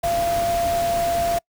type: tone in noise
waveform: sine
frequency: 685 Hz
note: F5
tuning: 34 cents flat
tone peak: -19 dBFS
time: 0.03-1.39 s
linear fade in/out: 10 ms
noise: pink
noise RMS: -30 dBFS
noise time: 0.03-1.39 s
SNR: +8 dB
effects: noise-tail reverb RT60 0.1 s tail -26 dB re dry